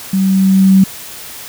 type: tone with level ramp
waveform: sine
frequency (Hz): 191.5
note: G3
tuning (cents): -40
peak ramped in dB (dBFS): -10 to -3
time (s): 0.13-0.84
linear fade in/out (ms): 5
effects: white hiss -30 dBFS RMS until 1.48 s